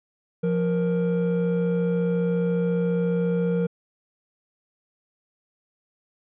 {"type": "tone pair together", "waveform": "triangle", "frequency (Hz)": [174.61, 469.4], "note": ["F3", "A#4"], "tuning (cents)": [0, 12], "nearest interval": "octave + perfect fourth", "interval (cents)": 1712, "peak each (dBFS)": [-20, -22], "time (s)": [0.43, 3.67], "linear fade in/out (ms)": 10, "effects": ["tanh soft clip ceiling -11 dBFS", "resampled to 8000 Hz"]}